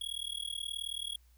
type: tone with amplitude modulation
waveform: square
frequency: 3322 Hz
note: G#7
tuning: in tune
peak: -33 dBFS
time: 0.01-1.16 s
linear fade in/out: 5 ms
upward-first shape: sine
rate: 38.7 Hz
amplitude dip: 100%
effects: added 60 Hz sine -60 dBFS peak until 1.37 s + white hiss -72 dBFS RMS until 1.37 s